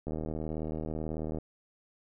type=click train; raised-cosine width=2 ms; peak=-23 dBFS; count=104; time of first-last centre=0.07-1.385 s; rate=78.3 Hz; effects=none